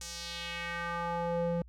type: tone with band-pass filter sweep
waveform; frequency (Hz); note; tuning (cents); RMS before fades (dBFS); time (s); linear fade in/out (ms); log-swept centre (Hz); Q
square; 171.2; F3; -34; -35; 0.01-1.62; 2; 7000 to 350; 1.9
effects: added 60 Hz sine -50 dBFS peak until 1.68 s